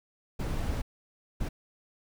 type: noise bursts at uneven times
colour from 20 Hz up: brown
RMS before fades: -31 dBFS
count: 2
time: 0.39-0.82 / 1.4-1.49 s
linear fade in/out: 10 ms
effects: none